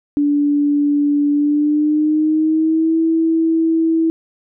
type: tone with pitch glide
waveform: sine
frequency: 290 to 325.5 Hz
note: D4 to E4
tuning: -22 to -22 cents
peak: -12 dBFS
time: 0.17-4.1 s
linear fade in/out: 0 ms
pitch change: +200 cents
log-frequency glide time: 1.31-2.98 s
effects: none